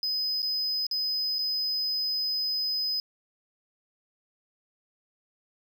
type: tone with dropouts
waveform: triangle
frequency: 5030 Hz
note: D#8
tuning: 18 cents sharp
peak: -25 dBFS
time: 0.03-3 s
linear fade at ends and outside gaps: 1 ms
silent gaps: 0.42-0.428 / 0.867-0.912 / 1.385-1.39 s
effects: none